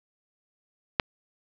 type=click; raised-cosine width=0.3 ms; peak=-4 dBFS; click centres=0.998 s; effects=low-pass 5000 Hz 12 dB/octave